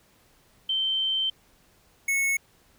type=tone pair in turn; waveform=sine / square; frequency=3110 / 2199 Hz; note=G7 / C#7; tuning=-14 / -14 cents; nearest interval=tritone; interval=600 cents; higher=first; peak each=-23 dBFS; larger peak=neither; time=0.69-1.3 / 2.08-2.37 s; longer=first; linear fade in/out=5 ms; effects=pink hiss -61 dBFS RMS until 2.78 s